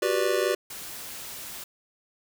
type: chord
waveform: square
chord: G major seventh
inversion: third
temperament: just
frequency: 367.5 / 392 / 490 / 588 Hz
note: F#4 / G4 / B4 / D5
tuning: -12 / 0 / -14 / +2 cents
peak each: -29 dBFS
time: 0.02-0.55 s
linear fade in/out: 5 ms
type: noise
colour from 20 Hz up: white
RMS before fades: -39 dBFS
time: 0.7-1.64 s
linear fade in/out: 5 ms
effects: none